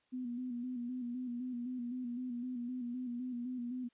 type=tone with vibrato; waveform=sine; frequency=246.5 Hz; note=B3; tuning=3 cents flat; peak=-37 dBFS; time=0.12-3.89 s; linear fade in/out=20 ms; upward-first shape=square; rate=3.9 Hz; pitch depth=47 cents each way; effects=white hiss -75 dBFS RMS until 3.93 s + resampled to 8000 Hz